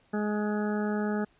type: harmonic tone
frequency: 209.7 Hz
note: G#3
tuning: 17 cents sharp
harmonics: 1 / 2 / 3 / 4 / 6 / 7 / 8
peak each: -28 / -33 / -39 / -39 / -42 / -42 / -43 dBFS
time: 0.13-1.25 s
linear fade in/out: 10 ms
effects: pink hiss -65 dBFS RMS until 1.39 s + resampled to 8000 Hz